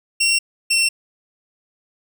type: tone pair in turn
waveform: 20% pulse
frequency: 2735 / 2711 Hz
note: F7 / E7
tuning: -37 / +48 cents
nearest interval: unison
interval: 15 cents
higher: first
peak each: -10 dBFS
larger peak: neither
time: 0.2-0.39 / 0.7-0.89 s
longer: neither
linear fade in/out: 10 ms
effects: none